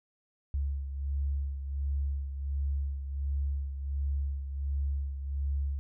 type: beating tone pair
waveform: sine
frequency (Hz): 69.5 / 70.9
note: C#2 / C#2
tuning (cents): +5 / +40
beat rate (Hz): 1.4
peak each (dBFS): -30 / -38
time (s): 0.54-5.79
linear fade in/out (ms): 0
effects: none